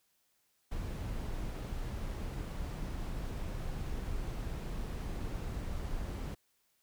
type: noise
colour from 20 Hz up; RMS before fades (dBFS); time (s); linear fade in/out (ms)
brown; -38; 0.71-6.35; 10
effects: white hiss -75 dBFS RMS until 6.82 s